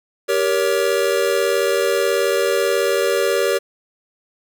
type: chord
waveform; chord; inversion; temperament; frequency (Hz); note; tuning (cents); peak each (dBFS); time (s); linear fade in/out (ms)
square; G diminished; none; just; 392 / 470.4 / 564.5; G4 / Bb4 / Db5; 0 / +16 / +31; -21; 0.28-3.59; 20
effects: none